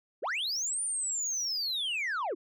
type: linear two-way sweep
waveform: sine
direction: up then down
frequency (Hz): 282.7 to 9330 to 282.7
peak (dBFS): -27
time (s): 0.22-2.35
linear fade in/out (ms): 20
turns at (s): 0.82
effects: tanh soft clip ceiling -29 dBFS